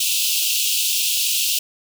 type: high-pass noise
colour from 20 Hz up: pink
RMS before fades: -20 dBFS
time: 0-1.59 s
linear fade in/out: 5 ms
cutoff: 2600 Hz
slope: 96 dB/octave
effects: none